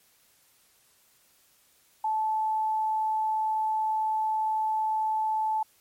sine tone, 871 Hz, A5, 18 cents flat, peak -24 dBFS, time 2.04-5.63 s, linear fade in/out 5 ms, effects white hiss -63 dBFS RMS until 5.8 s + MP3 64 kbps

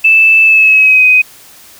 sine tone with pitch glide, 2635 to 2509 Hz, E7 to D#7, -1 to +14 cents, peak -3 dBFS, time 0.04-1.22 s, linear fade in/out 10 ms, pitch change -85 cents, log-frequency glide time 0.43-1.05 s, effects white hiss -38 dBFS RMS until 1.79 s

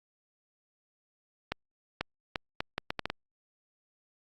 accelerating click train, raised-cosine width 0.3 ms, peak -14 dBFS, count 9, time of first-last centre 1.52-3.101 s, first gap 490 ms, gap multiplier 0.71, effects Opus 48 kbps

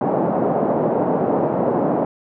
white band-pass noise, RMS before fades -19 dBFS, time 0.01-2.05 s, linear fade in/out 2 ms, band 150 to 740 Hz, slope 24 dB/octave, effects none

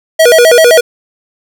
square tone with vibrato, 557 Hz, C#5, 8 cents sharp, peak -3 dBFS, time 0.19-0.81 s, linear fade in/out 10 ms, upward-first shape square, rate 7.7 Hz, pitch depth 250 cents each way, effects none

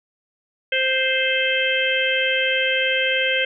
harmonic tone, 523.3 Hz, C5, in tune, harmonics 1 / 3 / 4 / 5 / 6, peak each -24 / -24 / -24 / -24 / -24 dBFS, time 0.72-3.45 s, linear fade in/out 5 ms, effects none

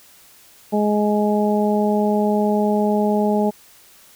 harmonic tone, 209.2 Hz, G#3, 13 cents sharp, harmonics 1 / 2 / 3 / 4, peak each -18 / -21 / -23 / -24 dBFS, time 0.72-3.51 s, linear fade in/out 20 ms, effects white hiss -49 dBFS RMS until 4.15 s

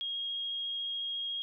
sine tone with vibrato, 3266 Hz, G#7, 30 cents flat, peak -33 dBFS, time 0.01-1.42 s, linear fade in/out 0 ms, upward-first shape triangle, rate 14 Hz, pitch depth 11 cents each way, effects none

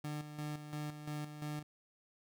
30% pulse tone with tremolo, 149.7 Hz, D3, 33 cents sharp, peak -36 dBFS, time 0.04-1.63 s, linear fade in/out 5 ms, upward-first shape square, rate 2.9 Hz, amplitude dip 60%, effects none

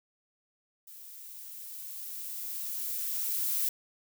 violet noise with level ramp, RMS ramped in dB -49 to -29 dBFS, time 0.87-3.69 s, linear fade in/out 5 ms, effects none

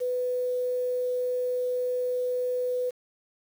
sine tone with quantisation, 498.3 Hz, B4, 15 cents sharp, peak -25 dBFS, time 0-2.91 s, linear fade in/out 20 ms, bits 8, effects none

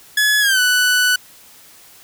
sawtooth tone with pitch glide, 1700 to 1488.5 Hz, G#6 to F#6, +40 to +10 cents, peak -9 dBFS, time 0.17-1.16 s, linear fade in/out 5 ms, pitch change -230 cents, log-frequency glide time 0.4-0.6 s, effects white hiss -45 dBFS RMS until 2.03 s

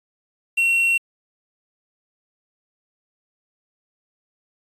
triangle tone with quantisation, 2728 Hz, F7, 41 cents flat, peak -14 dBFS, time 0.57-0.98 s, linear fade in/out 10 ms, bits 7, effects resampled to 32000 Hz

